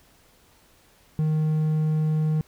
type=tone; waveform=triangle; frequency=155.3 Hz; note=D#3; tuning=3 cents flat; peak=-18 dBFS; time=1.19-2.41 s; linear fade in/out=0 ms; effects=pink hiss -58 dBFS RMS until 2.47 s